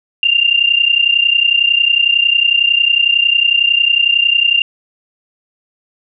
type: tone pair together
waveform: sine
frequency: 2777 / 2808 Hz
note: F7 / F7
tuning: -10 / +9 cents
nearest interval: unison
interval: 19 cents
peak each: -12 dBFS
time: 0.23-4.62 s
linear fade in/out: 2 ms
effects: none